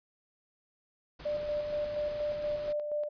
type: noise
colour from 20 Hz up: pink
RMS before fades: -47 dBFS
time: 1.19-2.73 s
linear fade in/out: 10 ms
type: tone with tremolo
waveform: sine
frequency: 594 Hz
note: D5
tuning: 20 cents sharp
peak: -29 dBFS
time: 1.25-3.09 s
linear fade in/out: 10 ms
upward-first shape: square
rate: 4.2 Hz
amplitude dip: 40%
effects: resampled to 11025 Hz